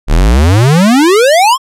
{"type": "exponential sweep", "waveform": "square", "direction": "up", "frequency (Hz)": [33.62, 1108.7], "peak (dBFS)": -5, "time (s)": [0.07, 1.58], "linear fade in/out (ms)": 50, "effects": ["low-pass 11000 Hz 12 dB/octave"]}